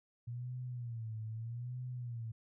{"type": "tone with vibrato", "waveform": "sine", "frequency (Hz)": 117.5, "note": "A#2", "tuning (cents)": 14, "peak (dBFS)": -39, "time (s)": [0.27, 2.32], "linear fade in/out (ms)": 10, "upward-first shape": "sine", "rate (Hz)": 0.8, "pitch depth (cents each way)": 120, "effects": []}